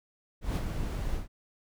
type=noise with ADSR envelope; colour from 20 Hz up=brown; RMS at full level=-26 dBFS; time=0.41-1.28 s; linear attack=150 ms; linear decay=43 ms; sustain=-6 dB; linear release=130 ms; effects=none